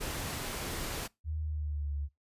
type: noise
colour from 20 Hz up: pink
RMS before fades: -37 dBFS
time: 0-1.08 s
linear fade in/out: 20 ms
type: tone with pitch glide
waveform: sine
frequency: 77.78 to 71.74 Hz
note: D#2 to D2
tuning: 0 to -40 cents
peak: -32 dBFS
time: 1.24-2.09 s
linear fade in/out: 50 ms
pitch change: -140 cents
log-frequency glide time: 1.4-1.92 s
effects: noise-tail reverb RT60 0.2 s tail -23 dB re dry + resampled to 32000 Hz